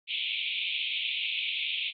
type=band-pass noise; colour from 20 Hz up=pink; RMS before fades=-32 dBFS; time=0.07-1.93 s; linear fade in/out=50 ms; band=2300 to 3700 Hz; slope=96 dB/octave; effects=none

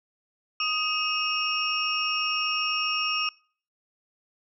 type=tone cluster; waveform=sine; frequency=1244 / 2553 / 2828 / 5480 Hz; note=D#6 / D#7 / F7 / F8; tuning=-1 / +44 / +21 / -34 cents; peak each=-30 dBFS; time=0.6-3.29 s; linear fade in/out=2 ms; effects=noise-tail reverb RT60 0.5 s tail -26 dB re dry

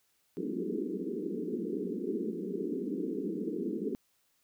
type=band-pass noise; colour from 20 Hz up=white; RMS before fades=-35 dBFS; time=0.37-3.95 s; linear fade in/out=0 ms; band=180 to 440 Hz; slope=96 dB/octave; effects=white hiss -73 dBFS RMS until 4.43 s

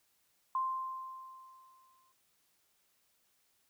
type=tone with exponential decay; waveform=sine; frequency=1046.5 Hz; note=C6; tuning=in tune; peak=-29 dBFS; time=0.55-2.12 s; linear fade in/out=2 ms; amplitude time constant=340 ms; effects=white hiss -74 dBFS RMS until 3.69 s

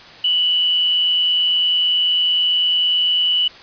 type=tone with amplitude modulation; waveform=sine; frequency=2960 Hz; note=F#7; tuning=in tune; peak=-12 dBFS; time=0.24-3.48 s; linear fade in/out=5 ms; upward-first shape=sine; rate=169 Hz; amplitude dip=40%; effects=white hiss -40 dBFS RMS until 3.62 s + resampled to 11025 Hz

